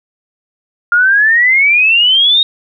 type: exponential sweep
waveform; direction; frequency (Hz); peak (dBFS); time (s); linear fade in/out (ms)
sine; up; 1398 to 3760; -6; 0.92-2.43; 2
effects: none